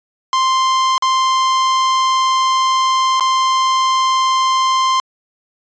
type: tone with dropouts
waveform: 45% pulse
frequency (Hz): 1046.5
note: C6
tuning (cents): 0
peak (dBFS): -12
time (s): 0.33-5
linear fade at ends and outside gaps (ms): 1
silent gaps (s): 0.98-1.023 / 3.198-3.207
effects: resampled to 16000 Hz